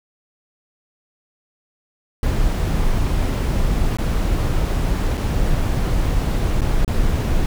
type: noise with dropouts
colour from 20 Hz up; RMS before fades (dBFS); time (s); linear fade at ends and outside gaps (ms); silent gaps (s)
brown; -18; 2.23-7.46; 1; 3.97-3.985 / 5.172-5.176 / 6.609-6.617 / 6.847-6.878
effects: none